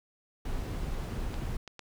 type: noise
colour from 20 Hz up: brown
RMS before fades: -34 dBFS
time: 0.45-1.57 s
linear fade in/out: 5 ms
type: clicks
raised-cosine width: 0.2 ms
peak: -26 dBFS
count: 3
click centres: 1.342 / 1.677 / 1.793 s
effects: none